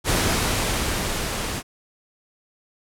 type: noise with level ramp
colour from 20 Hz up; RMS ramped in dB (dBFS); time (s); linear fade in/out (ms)
pink; -20 to -28; 0.04-1.63; 50
effects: low-pass 12000 Hz 12 dB/octave